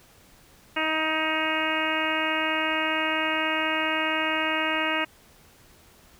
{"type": "harmonic tone", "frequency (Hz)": 314.8, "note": "D#4", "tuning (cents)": 20, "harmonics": [1, 2, 3, 4, 5, 6, 7, 8, 9], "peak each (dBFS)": [-32, -32, -32, -32, -32, -32, -32, -32, -32], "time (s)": [0.76, 5.05], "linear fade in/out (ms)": 10, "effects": ["pink hiss -55 dBFS RMS until 6.19 s"]}